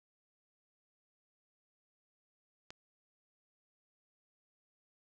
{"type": "click", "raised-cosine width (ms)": 0.2, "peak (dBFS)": -29, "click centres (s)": 2.705, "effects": []}